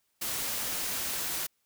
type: noise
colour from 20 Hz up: white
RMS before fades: -33 dBFS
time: 0.21-1.47 s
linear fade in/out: 10 ms
effects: white hiss -75 dBFS RMS until 1.65 s